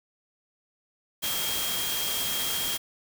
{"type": "tone in noise", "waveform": "sine", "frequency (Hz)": 3237, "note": "G#7", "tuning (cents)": -45, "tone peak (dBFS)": -32, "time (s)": [1.22, 2.78], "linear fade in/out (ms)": 20, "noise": "white", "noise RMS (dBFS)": -30, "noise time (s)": [1.22, 2.78], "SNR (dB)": -5, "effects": []}